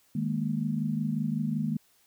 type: chord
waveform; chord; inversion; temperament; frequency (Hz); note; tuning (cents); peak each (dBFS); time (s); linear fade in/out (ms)
sine; D# suspended fourth; none; equal; 155.56 / 207.7 / 233.1; D#3 / G#3 / A#3; 0 / 0 / 0; -31; 0.15-1.77; 5
effects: white hiss -65 dBFS RMS until 2.06 s